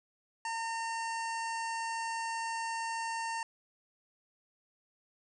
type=harmonic tone with a mistuned harmonic; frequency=911 Hz; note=A#5; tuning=40 cents flat; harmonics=1 / 2 / 3 / 5 / 6 / 7 / 8 / 9 / 10; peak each=-35 / -41 / -45 / -49 / -51 / -52 / -53 / -54 / -55 dBFS; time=0.45-3.43 s; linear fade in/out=2 ms; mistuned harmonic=8; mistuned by=+17 cents; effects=none